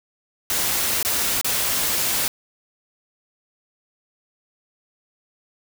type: noise with dropouts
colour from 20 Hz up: white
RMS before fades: -22 dBFS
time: 0.5-2.28 s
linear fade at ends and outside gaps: 1 ms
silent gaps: 1.028-1.049 / 1.413-1.445 s
effects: none